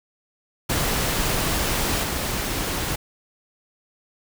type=noise with level steps; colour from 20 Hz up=pink; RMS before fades=-23 / -26 dBFS; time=0.69-2.96 s; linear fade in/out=10 ms; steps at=2.03 s; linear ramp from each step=5 ms; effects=none